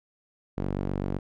sawtooth tone with band-pass filter, 47.83 Hz, G1, 42 cents flat, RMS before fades -30 dBFS, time 0.57-1.19 s, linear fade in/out 10 ms, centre 270 Hz, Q 0.67, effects none

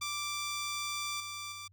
10% pulse tone with level steps, 1174.7 Hz, D6, in tune, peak -26 / -31 / -34 dBFS, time 0.01-1.68 s, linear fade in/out 10 ms, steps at 1.2 / 1.52 s, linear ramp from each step 2 ms, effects added 95 Hz sine -60 dBFS peak until 1.72 s

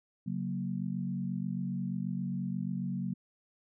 sine chord, F# major, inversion second, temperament equal, 138.59 / 185 / 233.1 Hz, C#3 / F#3 / A#3, 0 / 0 / 0 cents, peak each -38 / -34 / -38 dBFS, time 0.26-3.14 s, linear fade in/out 10 ms, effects none

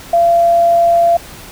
sine tone, 683 Hz, F5, 39 cents flat, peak -7 dBFS, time 0.13-1.17 s, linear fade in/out 5 ms, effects pink hiss -34 dBFS RMS until 1.51 s

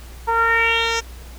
10% pulse tone with low-pass filter sweep, 458.4 Hz, A#4, 29 cents flat, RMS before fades -18 dBFS, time 0.27-1.01 s, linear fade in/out 20 ms, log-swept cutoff 1000 to 5800 Hz, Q 4.3, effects added 60 Hz sine -35 dBFS peak until 1.38 s + pink hiss -44 dBFS RMS until 1.38 s

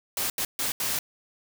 white noise bursts at uneven times, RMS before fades -28 dBFS, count 4, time 0.17-0.3 / 0.38-0.45 / 0.59-0.72 / 0.8-0.99 s, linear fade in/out 2 ms, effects none

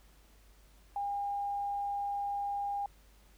sine tone, 807 Hz, G#5, 50 cents flat, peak -32 dBFS, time 0.96-2.86 s, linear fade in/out 2 ms, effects added 50 Hz sine -59 dBFS peak until 3.37 s + pink hiss -65 dBFS RMS until 3.37 s

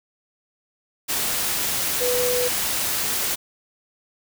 sine tone in noise, 494.5 Hz, B4, 2 cents sharp, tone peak -21 dBFS, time 2-2.49 s, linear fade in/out 20 ms, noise white, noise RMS -24 dBFS, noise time 1.08-3.36 s, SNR 0 dB, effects none

